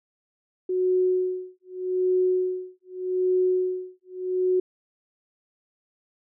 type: tone with tremolo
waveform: sine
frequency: 368 Hz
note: F#4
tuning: 9 cents flat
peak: -18 dBFS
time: 0.69-4.6 s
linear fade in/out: 5 ms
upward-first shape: sine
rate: 0.83 Hz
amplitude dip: 100%
effects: none